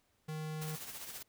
square tone, 155.56 Hz, D#3, in tune, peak -39 dBFS, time 0.28-0.76 s, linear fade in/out 10 ms
white noise with tremolo, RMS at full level -44 dBFS, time 0.61-1.23 s, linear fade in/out 10 ms, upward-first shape sine, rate 15 Hz, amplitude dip 50%
effects pink hiss -75 dBFS RMS until 1.28 s

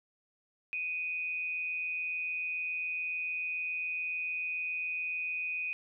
sine tone with amplitude modulation, 2489 Hz, D#7, in tune, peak -30 dBFS, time 0.73-5.73 s, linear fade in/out 0 ms, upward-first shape sine, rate 167 Hz, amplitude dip 50%, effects none

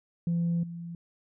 sine tone with level steps, 170 Hz, F3, 46 cents flat, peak -23 / -36 dBFS, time 0.27-0.95 s, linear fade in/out 2 ms, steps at 0.63 s, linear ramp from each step 5 ms, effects tanh soft clip ceiling -22 dBFS

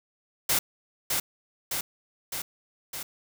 white noise with echo, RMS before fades -24 dBFS, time 0.49-0.59 s, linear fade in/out 5 ms, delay 610 ms, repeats 4, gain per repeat -3 dB, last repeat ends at 3.03 s, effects none

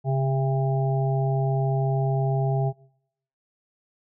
harmonic tone with a mistuned harmonic, 133.8 Hz, C3, 39 cents sharp, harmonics 1 / 3 / 5 / 6, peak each -21 / -31 / -31 / -33 dBFS, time 0.04-2.73 s, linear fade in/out 50 ms, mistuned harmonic 1, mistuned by +25 cents, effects noise-tail reverb RT60 0.8 s tail -24 dB re dry

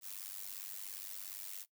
blue noise with amplitude modulation, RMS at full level -42 dBFS, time 0.01-1.66 s, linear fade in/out 50 ms, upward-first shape sine, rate 97.2 Hz, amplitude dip 95%, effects noise-tail reverb RT60 0.1 s tail -18 dB re dry

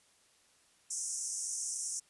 pink band-pass noise, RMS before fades -38 dBFS, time 0.9-2 s, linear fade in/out 10 ms, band 5600 to 10000 Hz, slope 96 dB/octave, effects white hiss -67 dBFS RMS until 2.09 s + resampled to 24000 Hz

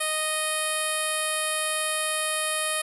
10% pulse tone with low-pass filter, 621 Hz, D#5, 3 cents flat, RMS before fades -27 dBFS, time 0-2.82 s, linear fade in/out 10 ms, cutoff 11000 Hz, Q 6.9, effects none

